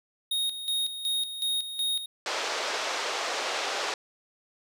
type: tone with tremolo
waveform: square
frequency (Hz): 3729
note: A#7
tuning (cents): 0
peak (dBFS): -26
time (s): 0.31-2.06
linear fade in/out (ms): 5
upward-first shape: square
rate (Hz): 2.7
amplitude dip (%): 65
type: band-pass noise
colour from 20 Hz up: pink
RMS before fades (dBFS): -31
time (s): 2.26-3.94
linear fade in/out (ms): 2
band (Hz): 460 to 6400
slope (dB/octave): 24
effects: none